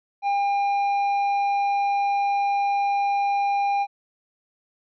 triangle tone with tanh clipping, 803 Hz, G5, 41 cents sharp, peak -21 dBFS, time 0.22-3.87 s, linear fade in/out 50 ms, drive 11 dB, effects none

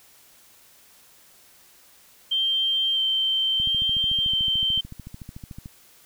sine tone with vibrato, 3136 Hz, G7, in tune, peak -20 dBFS, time 2.31-4.81 s, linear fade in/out 10 ms, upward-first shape square, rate 0.76 Hz, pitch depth 9 cents each way
click train, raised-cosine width 5 ms, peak -25 dBFS, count 29, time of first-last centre 3.6-5.659 s, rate 13.6 Hz
effects white hiss -54 dBFS RMS until 6.05 s

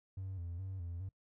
triangle tone with vibrato, 90.6 Hz, F#2, 36 cents flat, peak -37 dBFS, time 0.17-1.09 s, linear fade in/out 5 ms, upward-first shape square, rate 2.4 Hz, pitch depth 90 cents each way, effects noise-tail reverb RT60 0.1 s tail -25 dB re dry + tanh soft clip ceiling -34 dBFS

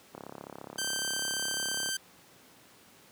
click train, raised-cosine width 1 ms, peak -27 dBFS, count 61, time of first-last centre 0.15-1.889 s, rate 34.5 Hz
10% pulse tone, 1560 Hz, G6, 9 cents flat, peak -22 dBFS, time 0.78-1.97 s, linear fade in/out 5 ms
effects pink hiss -57 dBFS RMS until 3.11 s + high-pass 150 Hz 12 dB/octave

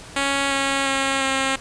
5% pulse tone with pitch steps, 277.2 / 274.2 / 271.2 / 268.2 Hz, C#4 / C#4 / C#4 / C4, 0 / -19 / -38 / +43 cents, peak -8 dBFS, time 0.16-1.56 s, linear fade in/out 5 ms, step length 350 ms, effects pink hiss -40 dBFS RMS until 1.6 s + resampled to 22050 Hz

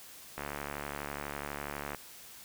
click train, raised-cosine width 0.5 ms, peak -22 dBFS, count 114, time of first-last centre 0.38-1.947 s, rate 72.1 Hz, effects white hiss -51 dBFS RMS until 2.44 s

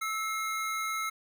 square tone pair together, 1308.1 / 2138 Hz, E6 / C7, -14 / +37 cents, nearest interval major sixth, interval 851 cents, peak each -33 / -36 dBFS, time 0.01-1.1 s, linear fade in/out 10 ms, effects none

